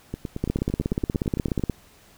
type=two click trains; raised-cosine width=3 ms; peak=-16 / -10 dBFS; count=14 / 22; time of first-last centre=0.14-1.596 / 0.44-1.697 s; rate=8.93 / 16.7 Hz; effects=pink hiss -54 dBFS RMS until 2.17 s